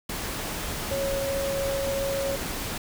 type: tone in noise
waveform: sine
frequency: 550 Hz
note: C#5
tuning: 14 cents flat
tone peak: -26 dBFS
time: 0.91-2.36 s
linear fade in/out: 5 ms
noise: pink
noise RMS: -32 dBFS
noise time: 0.09-2.78 s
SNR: +3 dB
effects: none